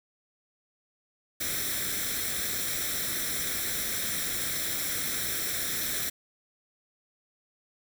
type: noise with comb filter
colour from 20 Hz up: white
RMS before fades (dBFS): -31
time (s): 1.4-6.1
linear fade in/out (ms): 10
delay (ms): 0.53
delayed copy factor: +0.7
effects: none